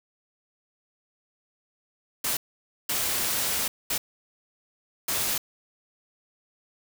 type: noise bursts at uneven times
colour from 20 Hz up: white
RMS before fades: -27 dBFS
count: 4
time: 2.24-2.37 / 2.89-3.68 / 3.9-3.98 / 5.08-5.38 s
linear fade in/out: 5 ms
effects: none